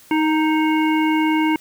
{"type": "harmonic tone with a mistuned harmonic", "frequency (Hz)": 312.7, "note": "D#4", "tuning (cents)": 9, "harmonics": [1, 3, 5, 7, 9], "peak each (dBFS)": [-16, -22, -31, -26, -32], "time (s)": [0.11, 1.56], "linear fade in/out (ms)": 2, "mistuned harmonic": 3, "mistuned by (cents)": -17, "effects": ["white hiss -48 dBFS RMS until 1.6 s"]}